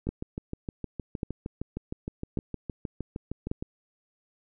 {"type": "two click trains", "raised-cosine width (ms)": 3, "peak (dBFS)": [-20, -16], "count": [24, 4], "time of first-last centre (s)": [[0.07, 3.625], [0.09, 3.515]], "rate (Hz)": [6.47, 0.876], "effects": []}